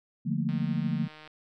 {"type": "chord", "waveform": "sine", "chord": "Bb major seventh", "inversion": "first", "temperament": "equal", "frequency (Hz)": [146.83, 174.61, 220, 233.1], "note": ["D3", "F3", "A3", "Bb3"], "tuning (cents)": [0, 0, 0, 0], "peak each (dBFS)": [-31, -31, -32, -33], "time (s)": [0.25, 1.08], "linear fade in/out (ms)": 20}
{"type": "click train", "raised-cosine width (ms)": 0.3, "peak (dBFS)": -32, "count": 122, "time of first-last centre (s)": [0.49, 1.276], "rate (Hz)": 154}
{"effects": []}